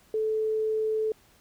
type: tone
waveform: sine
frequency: 436 Hz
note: A4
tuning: 16 cents flat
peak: -24 dBFS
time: 0.14-1.12 s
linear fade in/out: 2 ms
effects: pink hiss -60 dBFS RMS until 1.4 s